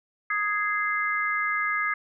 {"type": "chord", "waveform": "sine", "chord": "Ab major", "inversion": "second", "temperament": "just", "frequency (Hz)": [1245.9, 1661.2, 2077], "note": ["Eb6", "Ab6", "C7"], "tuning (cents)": [2, 0, -13], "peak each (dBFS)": -28, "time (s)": [0.3, 1.94], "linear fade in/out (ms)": 5, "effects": []}